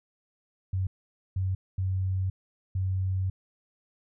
sine tone bursts at uneven times, 94.2 Hz, F#2, 32 cents sharp, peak -25 dBFS, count 4, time 0.73-0.87 / 1.36-1.55 / 1.78-2.3 / 2.75-3.3 s, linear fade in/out 5 ms, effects none

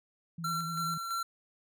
sine tone with vibrato, 164.6 Hz, E3, 2 cents flat, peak -37 dBFS, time 0.38-0.98 s, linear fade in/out 5 ms, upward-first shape sine, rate 10 Hz, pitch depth 45 cents each way
square tone with tremolo, 1358 Hz, F6, 49 cents flat, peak -32 dBFS, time 0.44-1.23 s, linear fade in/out 5 ms, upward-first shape square, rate 3 Hz, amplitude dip 40%
effects none

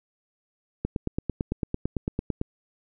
click train, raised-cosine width 3 ms, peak -13 dBFS, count 15, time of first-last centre 0.85-2.414 s, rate 8.95 Hz, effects none

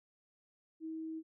sine tone, 320.2 Hz, D#4, 50 cents sharp, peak -39 dBFS, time 0.8-1.23 s, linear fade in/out 50 ms, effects none

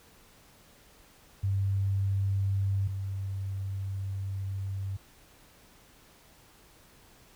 sine tone pair in turn, 98 / 97.27 Hz, G2 / G2, 0 / -13 cents, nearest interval unison, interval 13 cents, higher first, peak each -25 / -31 dBFS, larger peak first, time 1.43-2.88 / 2.88-4.97 s, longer second, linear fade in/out 10 ms, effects pink hiss -58 dBFS RMS until 7.35 s

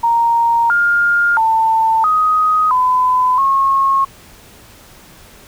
sine tone with pitch steps, 931 / 1410 / 893 / 1253 / 1009 / 1087 Hz, A#5 / F6 / A5 / D#6 / B5 / C#6, -2 / +16 / +25 / +12 / +37 / -34 cents, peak -10 dBFS, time 0.03-4.05 s, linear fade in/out 10 ms, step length 670 ms, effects pink hiss -42 dBFS RMS until 5.47 s

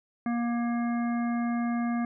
harmonic tone, 236.7 Hz, A#3, 27 cents sharp, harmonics 1 / 3 / 5 / 7 / 9, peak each -26 / -36 / -40 / -43 / -45 dBFS, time 0.26-2.05 s, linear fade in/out 2 ms, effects none

